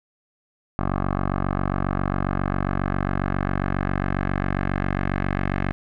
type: tone with low-pass filter sweep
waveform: 10% pulse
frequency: 47.38 Hz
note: F#1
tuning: 42 cents sharp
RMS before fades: -24 dBFS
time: 0.79-5.72 s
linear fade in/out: 0 ms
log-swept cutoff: 1200 to 1900 Hz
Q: 2.2
effects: none